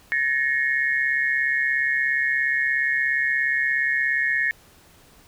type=tone cluster; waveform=sine; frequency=1723 / 1860 / 2170 Hz; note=A6 / A#6 / C#7; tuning=-37 / -4 / -37 cents; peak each=-25 / -22 / -26 dBFS; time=0.12-4.51 s; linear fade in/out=0 ms; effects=pink hiss -53 dBFS RMS until 5.27 s